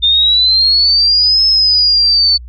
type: exponential two-way sweep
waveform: sine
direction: up then down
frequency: 3604 to 5220 to 4465 Hz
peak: -7 dBFS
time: 0.02-2.38 s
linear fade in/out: 20 ms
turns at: 1.45 s
effects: added 60 Hz sine -28 dBFS peak until 2.48 s